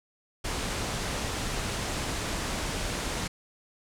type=low-pass noise; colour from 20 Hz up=pink; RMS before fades=-32 dBFS; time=0.44-3.28 s; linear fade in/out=10 ms; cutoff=9500 Hz; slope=24 dB/octave; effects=none